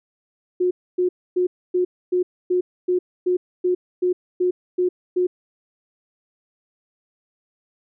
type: tone bursts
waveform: sine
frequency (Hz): 361.5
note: F#4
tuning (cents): -40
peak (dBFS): -16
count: 13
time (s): 0.6-5.27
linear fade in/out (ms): 10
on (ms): 110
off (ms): 270
effects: none